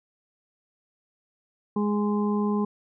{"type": "harmonic tone", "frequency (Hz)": 207.4, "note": "G#3", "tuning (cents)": -2, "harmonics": [1, 2, 4, 5], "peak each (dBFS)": [-23, -29, -37, -34], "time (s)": [1.76, 2.65], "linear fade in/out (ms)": 5, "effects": []}